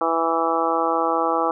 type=harmonic tone; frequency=164.81 Hz; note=E3; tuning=in tune; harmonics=2 / 3 / 4 / 5 / 6 / 7 / 8; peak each=-27 / -25 / -27 / -24 / -29 / -24 / -28 dBFS; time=0.01-1.51 s; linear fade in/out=2 ms; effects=none